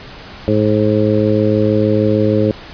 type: harmonic tone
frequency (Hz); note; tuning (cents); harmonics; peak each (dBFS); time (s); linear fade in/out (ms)
106.5; G#2; +44; 1 / 2 / 3 / 4 / 5; -17 / -17 / -17 / -17 / -17; 0.48-2.51; 0
effects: pink hiss -34 dBFS RMS until 2.73 s + resampled to 11025 Hz